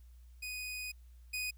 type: tone pair in turn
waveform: sawtooth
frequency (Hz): 2489 / 2489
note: D#7 / D#7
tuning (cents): 0 / 0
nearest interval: unison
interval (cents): 0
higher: neither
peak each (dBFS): -36 / -32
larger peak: second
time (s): 0.42-0.92 / 1.33-1.51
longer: first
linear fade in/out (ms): 10
effects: added 60 Hz sine -53 dBFS peak until 1.57 s + white hiss -74 dBFS RMS until 1.57 s